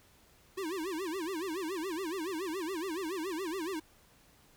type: tone with vibrato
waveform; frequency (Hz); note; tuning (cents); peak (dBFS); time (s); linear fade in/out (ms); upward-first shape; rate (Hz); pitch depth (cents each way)
square; 349.2; F4; 0; -35; 0.57-3.8; 10; sine; 7.1; 220
effects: pink hiss -63 dBFS RMS until 4.56 s